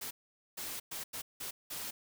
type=noise bursts at uneven times; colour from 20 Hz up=white; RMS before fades=-41 dBFS; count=6; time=0.01-0.11 / 0.57-0.8 / 0.91-1.04 / 1.13-1.22 / 1.4-1.51 / 1.7-1.91 s; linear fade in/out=10 ms; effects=none